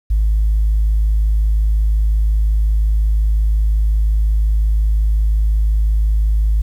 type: tone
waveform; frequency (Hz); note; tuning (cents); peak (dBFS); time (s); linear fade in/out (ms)
sine; 52.8; G#1; +29; -10; 0.1-6.62; 10
effects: tanh soft clip ceiling -8 dBFS + 8-bit